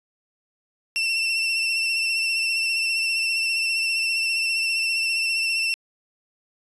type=tone with vibrato; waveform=30% pulse; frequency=2691 Hz; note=E7; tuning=35 cents sharp; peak=-18 dBFS; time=0.96-5.74 s; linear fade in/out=0 ms; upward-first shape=sine; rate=15 Hz; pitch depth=32 cents each way; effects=resampled to 24000 Hz